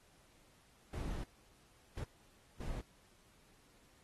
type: noise bursts at uneven times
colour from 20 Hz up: brown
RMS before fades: -41 dBFS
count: 3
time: 0.93-1.24 / 1.97-2.04 / 2.6-2.81 s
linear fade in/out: 5 ms
effects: pink hiss -68 dBFS RMS until 4.03 s + AAC 32 kbps